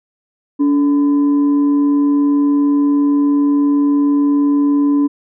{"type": "tone with frequency modulation", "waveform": "sine", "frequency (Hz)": 286.2, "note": "D4", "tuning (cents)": -45, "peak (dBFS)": -10, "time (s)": [0.59, 5.08], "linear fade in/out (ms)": 20, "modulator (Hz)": 726, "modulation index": 0.21, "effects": []}